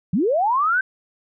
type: linear sweep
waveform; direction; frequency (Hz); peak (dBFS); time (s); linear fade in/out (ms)
sine; up; 150 to 1568; -16; 0.13-0.81; 5
effects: none